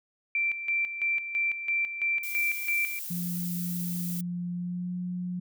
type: tone with tremolo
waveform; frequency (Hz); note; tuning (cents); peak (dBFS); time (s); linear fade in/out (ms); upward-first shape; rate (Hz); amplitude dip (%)
sine; 2349; D7; 0; -24; 0.35-2.99; 2; square; 3; 65
type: noise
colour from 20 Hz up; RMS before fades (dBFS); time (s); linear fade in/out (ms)
violet; -37; 2.23-4.21; 5
type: tone with pitch glide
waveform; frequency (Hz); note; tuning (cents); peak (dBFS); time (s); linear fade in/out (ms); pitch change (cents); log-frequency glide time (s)
sine; 175.9 to 179.29; F3 to F3; +13 to +46; -30; 3.1-5.4; 10; +33; 4.52-4.93
effects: none